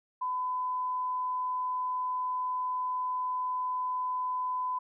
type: tone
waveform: sine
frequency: 1007 Hz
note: B5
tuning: 33 cents sharp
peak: -29 dBFS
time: 0.21-4.79 s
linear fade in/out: 10 ms
effects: none